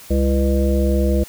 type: harmonic tone with a mistuned harmonic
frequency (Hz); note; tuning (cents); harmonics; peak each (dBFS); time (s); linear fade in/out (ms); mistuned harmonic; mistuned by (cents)
67.4; C#2; -48; 1 / 3 / 5 / 7 / 9; -16 / -21 / -23 / -24 / -26; 0.1-1.24; 10; 7; +75
effects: white hiss -41 dBFS RMS until 1.28 s